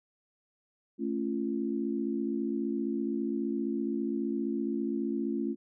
sine chord, A augmented, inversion none, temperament just, 220 / 275 / 343.8 Hz, A3 / C#4 / E#4, 0 / -14 / -27 cents, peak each -33 / -33 / -34 dBFS, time 0.98-5.56 s, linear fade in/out 50 ms, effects none

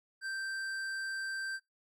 triangle tone with hard clipping, 1566 Hz, G6, 2 cents flat, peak -37 dBFS, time 0.21-1.6 s, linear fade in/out 50 ms, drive 14 dB, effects noise-tail reverb RT60 0.2 s tail -24 dB re dry

